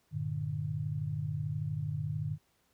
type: chord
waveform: sine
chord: G minor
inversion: none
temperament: equal with one note detuned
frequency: 98 / 116.54 / 149.66 Hz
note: G2 / Bb2 / D3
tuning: 0 / 0 / +33 cents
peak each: -38 / -38 / -34 dBFS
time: 0.11-2.38 s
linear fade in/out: 50 ms
effects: pink hiss -72 dBFS RMS until 2.73 s + high-pass 60 Hz 12 dB/octave